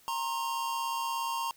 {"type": "tone pair together", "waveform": "square", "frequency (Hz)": [928, 1064.8], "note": ["A#5", "C6"], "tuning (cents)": [-8, 30], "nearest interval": "major second", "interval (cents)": 238, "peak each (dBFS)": [-33, -36], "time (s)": [0.08, 1.51], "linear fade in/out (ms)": 0, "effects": ["white hiss -61 dBFS RMS until 1.56 s"]}